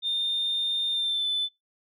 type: tone with pitch glide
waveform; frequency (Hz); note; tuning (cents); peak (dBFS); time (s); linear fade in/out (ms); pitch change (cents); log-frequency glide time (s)
sine; 3624 to 3511; A#7 to A7; -50 to -4; -23; 0.02-1.49; 50; -54; 0.91-1.27
effects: noise-tail reverb RT60 0.2 s tail -26 dB re dry + tanh soft clip ceiling -21 dBFS